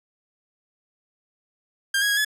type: tone with pitch steps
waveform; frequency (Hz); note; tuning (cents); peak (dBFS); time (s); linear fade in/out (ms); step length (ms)
sawtooth; 1600 / 1657 / 1646 / 1707; G6 / G#6 / G#6 / G#6; +35 / -4 / -16 / +47; -16; 1.94-2.248; 5; 77
effects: resampled to 32000 Hz